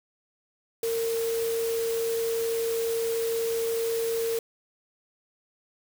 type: tone in noise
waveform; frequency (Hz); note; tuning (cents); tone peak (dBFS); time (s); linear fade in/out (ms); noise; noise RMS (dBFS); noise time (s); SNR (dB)
sine; 457.8; A#4; -31; -25; 0.83-4.39; 2; white; -37; 0.83-4.39; +9
effects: none